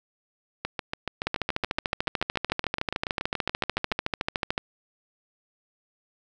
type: two click trains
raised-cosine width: 0.3 ms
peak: -9 / -12 dBFS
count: 46 / 24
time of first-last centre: 1.27-4.579 / 0.65-3.922 s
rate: 13.6 / 7.03 Hz
effects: none